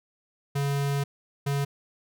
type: tone bursts at uneven times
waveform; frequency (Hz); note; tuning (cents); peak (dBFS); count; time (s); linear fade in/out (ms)
square; 140.8; C#3; +27; -25; 2; 0.55-1.04 / 1.46-1.65; 10
effects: none